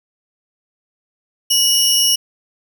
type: tone pair together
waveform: sawtooth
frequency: 2918 / 5508 Hz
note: F#7 / F8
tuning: -25 / -25 cents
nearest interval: major seventh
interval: 1100 cents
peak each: -12 dBFS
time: 1.5-2.16 s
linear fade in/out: 10 ms
effects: none